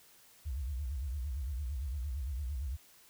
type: tone with vibrato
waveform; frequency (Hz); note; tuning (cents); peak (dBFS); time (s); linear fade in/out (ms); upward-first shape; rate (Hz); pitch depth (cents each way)
sine; 67.3; C2; +49; -34; 0.45-2.77; 20; sine; 8.8; 230
effects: white hiss -61 dBFS RMS until 3.09 s